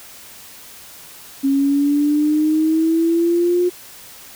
sine exponential sweep, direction up, 271.7 to 358.7 Hz, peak -13 dBFS, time 1.43-3.7 s, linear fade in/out 20 ms, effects white hiss -40 dBFS RMS until 4.35 s

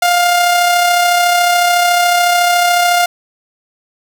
sawtooth tone with amplitude modulation, 704 Hz, F5, 14 cents sharp, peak -4 dBFS, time 0.02-3.06 s, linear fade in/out 5 ms, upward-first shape sine, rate 33.9 Hz, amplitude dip 30%, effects none

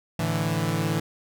sawtooth chord, A suspended fourth, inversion none, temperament equal, 110 / 146.83 / 164.81 Hz, A2 / D3 / E3, 0 / 0 / 0 cents, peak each -25 / -25 / -22 dBFS, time 0.19-1 s, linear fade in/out 5 ms, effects none

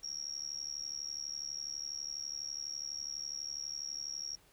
sine tone with amplitude modulation, 5588 Hz, F8, in tune, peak -34 dBFS, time 0.03-4.36 s, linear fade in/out 10 ms, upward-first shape sine, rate 72.1 Hz, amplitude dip 100%, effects pink hiss -65 dBFS RMS until 4.52 s

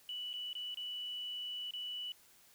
sine tone with dropouts, 2960 Hz, F#7, in tune, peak -39 dBFS, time 0.09-2.12 s, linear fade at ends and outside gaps 1 ms, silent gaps 0.331-0.338 / 0.53-0.552 / 0.744-0.772 / 1.708-1.736 s, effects white hiss -64 dBFS RMS until 2.54 s

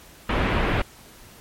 pink low-pass noise, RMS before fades -22 dBFS, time 0.29-0.82 s, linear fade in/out 5 ms, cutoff 2800 Hz, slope 24 dB/octave, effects pink hiss -48 dBFS RMS until 1.4 s + MP3 64 kbps

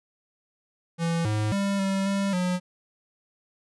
square tone with pitch steps, 167.3 / 106.9 / 198.4 / 194.2 / 197.5 / 180.6 Hz, E3 / A2 / G3 / G3 / G3 / F#3, +26 / -49 / +21 / -16 / +13 / -42 cents, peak -24 dBFS, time 0.98-2.6 s, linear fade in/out 50 ms, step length 270 ms, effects resampled to 24000 Hz

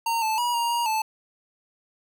square tone with pitch steps, 921 / 876 / 964 / 940 / 946 / 875 Hz, A#5 / A5 / B5 / A#5 / A#5 / A5, -21 / -8 / -42 / +14 / +25 / -10 cents, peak -23 dBFS, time 0.06-1.02 s, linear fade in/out 5 ms, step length 160 ms, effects none

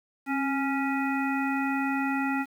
harmonic tone with a mistuned harmonic, 277.2 Hz, C#4, in tune, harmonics 1 / 3 / 5 / 7 / 9, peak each -27 / -32 / -34 / -35 / -37 dBFS, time 0.26-2.46 s, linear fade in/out 50 ms, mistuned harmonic 1, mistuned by -46 cents, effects 9-bit

